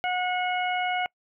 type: harmonic tone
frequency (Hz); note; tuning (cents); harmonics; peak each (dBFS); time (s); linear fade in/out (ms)
728; F#5; -28; 1 / 2 / 3 / 4; -26 / -33 / -31 / -36; 0.04-1.06; 0
effects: noise-tail reverb RT60 0.1 s tail -26 dB re dry